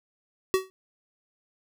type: tone with exponential decay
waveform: square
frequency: 378.1 Hz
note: F#4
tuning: 38 cents sharp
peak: -17 dBFS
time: 0.54-0.7 s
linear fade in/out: 0 ms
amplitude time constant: 33 ms
effects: none